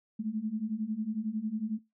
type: beating tone pair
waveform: sine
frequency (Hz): 210.2 / 221.2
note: G#3 / A3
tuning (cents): +21 / +9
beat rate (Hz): 11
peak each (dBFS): -35 / -33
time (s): 0.19-1.79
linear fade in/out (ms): 10
effects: noise-tail reverb RT60 0.2 s tail -20 dB re dry